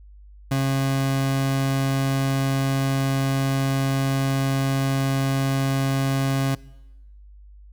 30% pulse tone, 135.5 Hz, C#3, 39 cents flat, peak -17 dBFS, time 0.51-6.55 s, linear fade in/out 5 ms, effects noise-tail reverb RT60 1.0 s tail -22 dB re dry + added 50 Hz sine -43 dBFS peak until 7.72 s

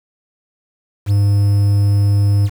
triangle tone with quantisation, 101.3 Hz, G#2, 43 cents flat, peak -8 dBFS, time 1.06-2.5 s, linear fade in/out 50 ms, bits 6, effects none

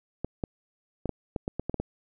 clicks, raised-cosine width 2 ms, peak -16 dBFS, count 10, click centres 0.246 / 0.438 / 1.057 / 1.093 / 1.362 / 1.479 / 1.596 / 1.696 / 1.743 / 1.8 s, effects none

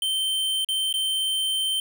square tone with dropouts, 3109 Hz, G7, 15 cents flat, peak -23 dBFS, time 0.02-1.8 s, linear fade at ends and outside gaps 2 ms, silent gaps 0.647-0.687 / 0.927-0.939 s, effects 10-bit

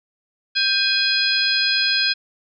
harmonic tone with a mistuned harmonic, 830.6 Hz, G#5, in tune, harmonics 2 / 3 / 4 / 5 / 6, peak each -23 / -24 / -24 / -22 / -22 dBFS, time 0.55-2.14 s, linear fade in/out 20 ms, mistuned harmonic 2, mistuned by -91 cents, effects none

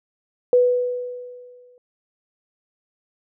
sine tone with exponential decay, 493.9 Hz, B4, in tune, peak -10 dBFS, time 0.53-1.78 s, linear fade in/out 1 ms, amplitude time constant 270 ms, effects none

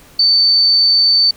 sine tone, 4544 Hz, C#8, 42 cents sharp, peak -8 dBFS, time 0.19-1.31 s, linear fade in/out 5 ms, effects pink hiss -44 dBFS RMS until 1.36 s

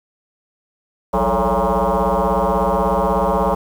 sine tone with frequency modulation, 195.7 Hz, G3, 3 cents flat, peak -13 dBFS, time 1.13-3.55 s, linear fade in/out 10 ms, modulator 125 Hz, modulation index 7.5, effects tanh soft clip ceiling -9 dBFS + 7-bit

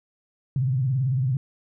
sine tone with vibrato, 130.3 Hz, C3, 7 cents flat, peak -20 dBFS, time 0.56-1.37 s, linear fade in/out 2 ms, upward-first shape sine, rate 18 Hz, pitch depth 140 cents each way, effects none

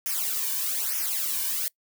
blue noise with flanger, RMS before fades -28 dBFS, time 0.06-1.68 s, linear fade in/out 0 ms, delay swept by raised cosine 0.24 to 1.54 ms, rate 1.1 Hz, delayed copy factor -0.85, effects noise-tail reverb RT60 0.1 s tail -24 dB re dry

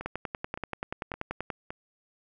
two click trains, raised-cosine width 0.5 ms, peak -17 / -22 dBFS, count 16 / 4, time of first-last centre 0.06-1.502 / 0.01-1.705 s, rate 10.4 / 1.77 Hz, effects none

